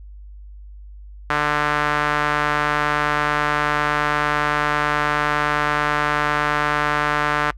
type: tone with band-pass filter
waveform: sawtooth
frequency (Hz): 148.4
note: D3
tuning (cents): +18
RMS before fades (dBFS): -20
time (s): 1.3-7.51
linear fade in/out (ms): 2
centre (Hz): 1400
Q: 1.9
effects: noise-tail reverb RT60 0.1 s tail -25 dB re dry + added 50 Hz sine -36 dBFS peak until 7.57 s